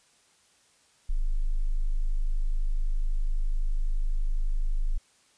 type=tone; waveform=sine; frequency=25.96 Hz; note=G#0; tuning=in tune; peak=-22 dBFS; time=1.09-4.98 s; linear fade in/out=10 ms; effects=white hiss -63 dBFS RMS until 5.37 s + resampled to 22050 Hz

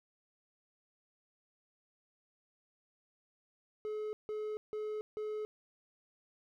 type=tone bursts; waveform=triangle; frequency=427 Hz; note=G#4; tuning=48 cents sharp; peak=-34 dBFS; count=4; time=3.85-5.45 s; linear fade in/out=0 ms; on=280 ms; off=160 ms; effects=none

